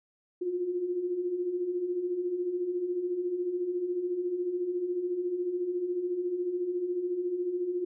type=beating tone pair; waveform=sine; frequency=344.5 / 358.5 Hz; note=F4 / F4; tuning=-24 / +45 cents; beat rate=14 Hz; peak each=-37 / -29 dBFS; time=0.41-7.85 s; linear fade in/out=10 ms; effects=none